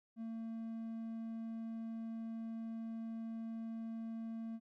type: tone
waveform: triangle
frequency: 226.1 Hz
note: A3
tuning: 47 cents sharp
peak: -39 dBFS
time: 0.16-4.6 s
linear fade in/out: 50 ms
effects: none